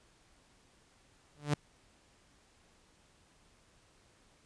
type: tone with exponential growth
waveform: sawtooth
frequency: 146.83 Hz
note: D3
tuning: in tune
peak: -21 dBFS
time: 1.36-1.54 s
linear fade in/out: 2 ms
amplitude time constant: 37 ms
effects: pink hiss -66 dBFS RMS until 4.45 s + resampled to 22050 Hz